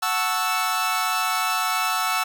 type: chord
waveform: sawtooth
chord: F# minor seventh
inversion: none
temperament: equal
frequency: 740 / 880 / 1108.7 / 1318.5 Hz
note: F#5 / A5 / C#6 / E6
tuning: 0 / 0 / 0 / 0 cents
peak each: -24 / -26 / -26 / -20 dBFS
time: 0.02-2.24 s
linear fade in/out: 10 ms
effects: none